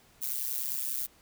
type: noise with amplitude modulation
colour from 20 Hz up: violet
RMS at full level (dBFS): -29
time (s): 0.21-1.07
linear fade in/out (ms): 20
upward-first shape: sine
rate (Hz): 130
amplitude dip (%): 100
effects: pink hiss -61 dBFS RMS until 1.21 s